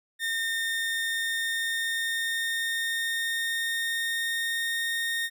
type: tone with pitch glide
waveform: 30% pulse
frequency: 1823 to 1843.1 Hz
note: A#6 to A#6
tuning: -39 to -20 cents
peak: -24 dBFS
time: 0.19-5.3 s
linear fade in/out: 50 ms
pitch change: +19 cents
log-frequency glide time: 0.6-4.92 s
effects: none